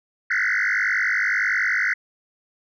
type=tone with frequency modulation; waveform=sine; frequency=1763 Hz; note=A6; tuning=3 cents sharp; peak=-17 dBFS; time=0.3-1.94 s; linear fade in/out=10 ms; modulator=50.8 Hz; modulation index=6.4; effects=tanh soft clip ceiling -16 dBFS